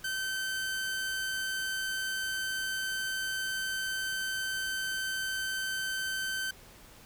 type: tone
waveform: sawtooth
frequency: 1542 Hz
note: G6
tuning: 29 cents flat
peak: -28 dBFS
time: 0.04-6.51 s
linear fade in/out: 5 ms
effects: pink hiss -54 dBFS RMS until 7.05 s